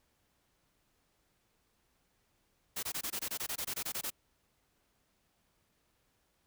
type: noise bursts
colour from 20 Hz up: white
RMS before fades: -37 dBFS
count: 15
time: 2.76-4.104 s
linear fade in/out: 10 ms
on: 70 ms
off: 21 ms
effects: pink hiss -75 dBFS RMS until 6.46 s